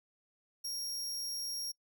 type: tone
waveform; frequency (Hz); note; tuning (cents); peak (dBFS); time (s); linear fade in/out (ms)
sawtooth; 5588; F8; 0; -34; 0.64-1.72; 10
effects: noise-tail reverb RT60 0.1 s tail -26 dB re dry